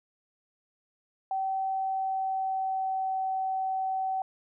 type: tone with pitch glide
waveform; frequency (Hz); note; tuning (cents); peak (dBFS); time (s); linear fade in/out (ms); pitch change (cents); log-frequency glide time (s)
sine; 768 to 761.8; G5 to G5; -36 to -50; -27; 1.31-4.22; 2; -14; 1.66-3.19
effects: none